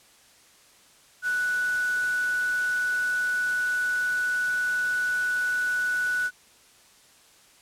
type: tone in noise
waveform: sine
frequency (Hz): 1480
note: F#6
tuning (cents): 0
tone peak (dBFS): -23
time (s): 1.22-6.31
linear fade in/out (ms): 50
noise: white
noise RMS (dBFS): -40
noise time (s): 1.22-6.31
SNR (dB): +14
effects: white hiss -56 dBFS RMS until 7.61 s + low-pass 10000 Hz 12 dB/octave